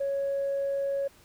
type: tone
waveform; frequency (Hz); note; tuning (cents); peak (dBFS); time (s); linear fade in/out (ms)
sine; 554.4; C#5; 0; -25; 0-1.08; 10
effects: tanh soft clip ceiling -23 dBFS + pink hiss -58 dBFS RMS until 1.24 s

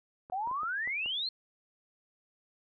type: clicks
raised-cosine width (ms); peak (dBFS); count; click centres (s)
1; -34; 6; 0.299 / 0.474 / 0.513 / 0.633 / 0.875 / 1.06
type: exponential sweep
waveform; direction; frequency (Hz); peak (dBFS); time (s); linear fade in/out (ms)
sine; up; 714 to 4301; -31; 0.32-1.29; 5
effects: none

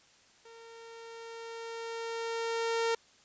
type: tone with level ramp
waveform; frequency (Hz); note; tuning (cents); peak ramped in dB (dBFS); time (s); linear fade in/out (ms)
sawtooth; 458.6; A#4; -28; -47 to -23; 0.45-2.95; 5
effects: white hiss -62 dBFS RMS until 3.24 s + resampled to 16000 Hz

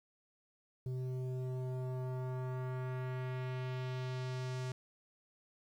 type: tone with low-pass filter sweep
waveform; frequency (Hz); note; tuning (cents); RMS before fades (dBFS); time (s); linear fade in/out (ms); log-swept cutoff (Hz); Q
square; 128.1; C3; -36; -39; 0.86-4.72; 2; 320 to 7300; 1.1
effects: 11-bit

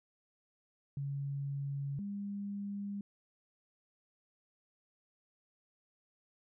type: tone pair in turn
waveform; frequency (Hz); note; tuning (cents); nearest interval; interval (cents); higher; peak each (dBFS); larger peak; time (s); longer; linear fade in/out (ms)
sine; 140 / 201.4; C#3 / G3; +18 / +47; tritone; 629; second; -35 / -37; first; 0.97-1.99 / 1.99-3.01; neither; 2
effects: none

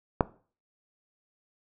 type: click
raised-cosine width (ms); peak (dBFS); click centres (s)
1; -6; 0.208
effects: noise-tail reverb RT60 0.4 s tail -18 dB re dry

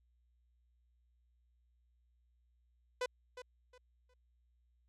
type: tone with echo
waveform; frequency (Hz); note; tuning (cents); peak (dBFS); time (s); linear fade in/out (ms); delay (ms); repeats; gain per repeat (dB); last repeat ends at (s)
sawtooth; 500; B4; +21; -30; 3.01-3.06; 5; 360; 3; -12; 4.14
effects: added 60 Hz sine -70 dBFS peak until 4.88 s + low-pass 7000 Hz 12 dB/octave

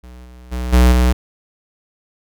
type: tone with level steps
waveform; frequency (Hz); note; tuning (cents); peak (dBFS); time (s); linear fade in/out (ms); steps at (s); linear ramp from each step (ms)
square; 61.74; B1; 0; -36 / -38 / -21 / -8 / -11; 0.03-1.13; 10; 0.24 / 0.51 / 0.72 / 0.91; 20
effects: none

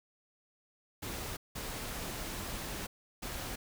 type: noise bursts at uneven times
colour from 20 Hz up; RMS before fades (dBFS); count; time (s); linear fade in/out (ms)
pink; -40; 3; 1.02-1.37 / 1.55-2.87 / 3.22-3.56; 10
effects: none

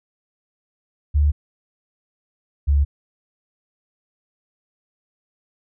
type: tone pair in turn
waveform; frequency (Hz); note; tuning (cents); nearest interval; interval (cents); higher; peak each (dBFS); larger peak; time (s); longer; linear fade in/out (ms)
sine; 73.42 / 71.17; D2 / C#2; 0 / +46; minor second; 54; first; -13; neither; 1.14-1.32 / 2.67-2.85; neither; 20
effects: none

